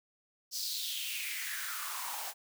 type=noise with high-pass filter sweep; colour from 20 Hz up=white; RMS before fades=-38 dBFS; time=0.51-2.34 s; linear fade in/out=50 ms; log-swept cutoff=5200 to 710 Hz; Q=4.9; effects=none